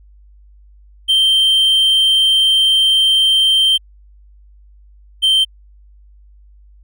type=tone pair in turn; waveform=triangle; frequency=3136 / 3125 Hz; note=G7 / G7; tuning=0 / -6 cents; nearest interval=unison; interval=6 cents; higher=first; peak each=-8 dBFS; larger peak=neither; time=1.08-3.78 / 5.22-5.45 s; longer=first; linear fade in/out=20 ms; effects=added 50 Hz sine -42 dBFS peak until 6.83 s